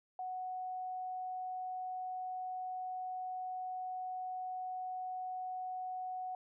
sine tone, 740 Hz, F#5, in tune, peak -38 dBFS, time 0.19-6.35 s, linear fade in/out 2 ms, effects none

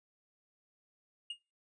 triangle tone with exponential decay, 2847 Hz, F7, 33 cents sharp, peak -33 dBFS, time 1.3-1.39 s, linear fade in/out 5 ms, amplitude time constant 19 ms, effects noise-tail reverb RT60 0.3 s tail -24 dB re dry + resampled to 22050 Hz

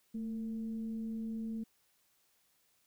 sine tone with frequency modulation, 222.5 Hz, A3, 20 cents sharp, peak -36 dBFS, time 0.14-1.64 s, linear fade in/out 10 ms, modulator 235 Hz, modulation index 0.23, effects white hiss -73 dBFS RMS until 2.86 s

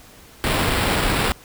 pink noise with sample-and-hold, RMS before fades -20 dBFS, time 0.44-1.32 s, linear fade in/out 0 ms, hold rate 6300 Hz, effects pink hiss -46 dBFS RMS until 1.44 s

